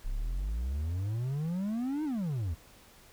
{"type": "exponential two-way sweep", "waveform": "triangle", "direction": "up then down", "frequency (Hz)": [31, 316.8, 74.9], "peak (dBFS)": -28, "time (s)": [0.04, 2.55], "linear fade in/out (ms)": 20, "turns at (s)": 2.04, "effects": ["pink hiss -57 dBFS RMS until 3.12 s"]}